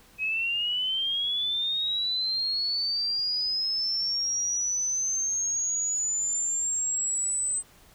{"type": "linear sweep", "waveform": "sine", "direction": "up", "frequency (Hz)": [2527, 8150], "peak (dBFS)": -25, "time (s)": [0.18, 7.63], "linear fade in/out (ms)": 50, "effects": ["pink hiss -56 dBFS RMS until 7.94 s"]}